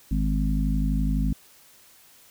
harmonic tone, 51.91 Hz, G#1, in tune, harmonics 1 / 3 / 4 / 5, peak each -23 / -28 / -29 / -30 dBFS, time 0.11-1.33 s, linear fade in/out 5 ms, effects white hiss -54 dBFS RMS until 2.3 s

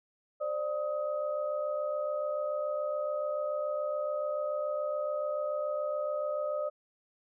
sine tone cluster, 529 / 596 / 1260 Hz, C5 / D5 / D#6, +19 / +25 / +21 cents, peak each -38 / -31 / -40 dBFS, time 0.4-6.7 s, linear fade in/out 20 ms, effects none

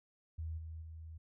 sine tone with level steps, 80.4 Hz, E2, 43 cents flat, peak -38 / -43 / -46 dBFS, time 0.38-1.18 s, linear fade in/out 10 ms, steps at 0.57 / 0.81 s, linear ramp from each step 20 ms, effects none

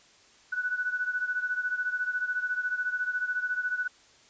sine beating tone pair, 1480 / 1494 Hz, F#6 / F#6, 0 / +16 cents, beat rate 14 Hz, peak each -29 / -33 dBFS, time 0.52-3.88 s, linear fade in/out 10 ms, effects white hiss -58 dBFS RMS until 4.29 s + resampled to 16000 Hz

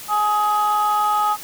sine tone pair together, 839 / 1258.2 Hz, G#5 / D#6, +17 / +19 cents, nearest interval perfect fifth, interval 702 cents, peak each -17 dBFS, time 0.08-1.37 s, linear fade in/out 50 ms, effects tanh soft clip ceiling -12 dBFS + white hiss -36 dBFS RMS until 1.43 s

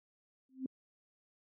sine tone with exponential growth, 261.6 Hz, C4, in tune, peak -31 dBFS, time 0.49-0.66 s, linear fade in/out 2 ms, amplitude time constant 36 ms, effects high-pass 150 Hz 12 dB/octave

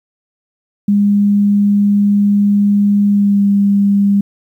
sine tone with pitch glide, 203.4 to 200.6 Hz, G#3 to G3, -36 to +40 cents, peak -8 dBFS, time 0.88-4.21 s, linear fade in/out 5 ms, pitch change -24 cents, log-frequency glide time 3.09-3.42 s, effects 8-bit

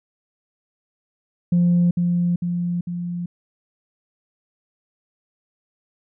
sine tone with echo, 174.61 Hz, F3, in tune, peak -12 dBFS, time 1.52-1.91 s, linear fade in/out 5 ms, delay 450 ms, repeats 3, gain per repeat -4 dB, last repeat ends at 3.26 s, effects tanh soft clip ceiling -11 dBFS

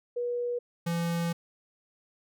sine / square tone pair in turn, 483.9 / 169.46 Hz, B4 / E3, -35 / +48 cents, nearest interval octave + tritone, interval 1817 cents, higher first, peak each -28 dBFS, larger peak neither, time 0.16-0.59 / 0.86-1.33 s, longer second, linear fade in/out 10 ms, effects none

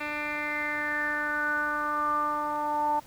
10% pulse tone with low-pass filter sweep, 297.5 Hz, D4, 22 cents sharp, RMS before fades -29 dBFS, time 0-3 s, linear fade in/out 10 ms, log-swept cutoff 2600 to 870 Hz, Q 7.5, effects pink hiss -53 dBFS RMS until 3.06 s

